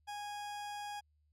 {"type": "tone", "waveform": "40% pulse", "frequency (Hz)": 825, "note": "G#5", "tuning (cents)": -12, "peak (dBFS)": -40, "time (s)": [0.07, 1.01], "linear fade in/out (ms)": 20, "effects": ["added 75 Hz sine -70 dBFS peak until 1.32 s", "low-pass 10000 Hz 12 dB/octave"]}